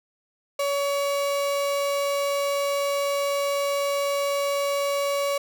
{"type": "tone", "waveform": "35% pulse", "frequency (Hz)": 564, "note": "C#5", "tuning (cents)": 30, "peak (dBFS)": -21, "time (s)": [0.59, 5.38], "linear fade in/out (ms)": 5, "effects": []}